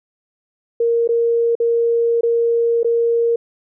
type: tone with dropouts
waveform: sine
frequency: 466.2 Hz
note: A#4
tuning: in tune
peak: -13 dBFS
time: 0.8-3.36 s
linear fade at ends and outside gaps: 5 ms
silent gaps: 1.076-1.089 / 1.553-1.6 / 2.21-2.232 / 2.832-2.845 s
effects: none